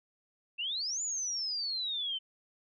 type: exponential two-way sweep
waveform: sine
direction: up then down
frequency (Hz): 2637 to 7080 to 3046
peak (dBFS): -32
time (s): 0.58-2.19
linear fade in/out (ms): 20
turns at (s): 1.02
effects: none